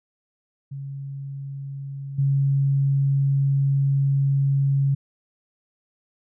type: tone with level steps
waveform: sine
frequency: 138.2 Hz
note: C#3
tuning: 5 cents flat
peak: -30 / -17 dBFS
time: 0.71-4.95 s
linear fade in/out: 10 ms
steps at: 2.18 s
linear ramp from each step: 10 ms
effects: none